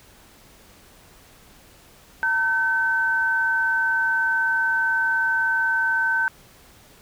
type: tone pair together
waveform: sine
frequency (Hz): 910.9 / 1532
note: A#5 / G6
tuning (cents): -40 / -40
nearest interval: major sixth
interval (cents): 900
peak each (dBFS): -27 / -19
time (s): 2.23-6.28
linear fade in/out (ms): 0
effects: pink hiss -51 dBFS RMS until 7.01 s